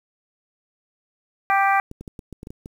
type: harmonic tone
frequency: 392.8 Hz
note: G4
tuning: 4 cents sharp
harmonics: 2 / 3 / 4 / 5 / 6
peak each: -18 / -22 / -24 / -26 / -28 dBFS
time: 1.5-1.8 s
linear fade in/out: 0 ms
type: clicks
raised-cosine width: 3 ms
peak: -23 dBFS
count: 9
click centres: 1.914 / 2.01 / 2.078 / 2.192 / 2.327 / 2.431 / 2.471 / 2.505 / 2.659 s
effects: 8-bit